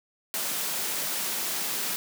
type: high-pass noise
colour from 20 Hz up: white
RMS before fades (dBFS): -30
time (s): 0.34-1.96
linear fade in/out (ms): 0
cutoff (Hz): 140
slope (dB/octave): 96
effects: none